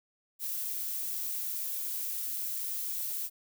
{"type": "noise", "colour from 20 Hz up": "violet", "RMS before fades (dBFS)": -35, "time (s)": [0.39, 3.3], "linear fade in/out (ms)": 50, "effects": []}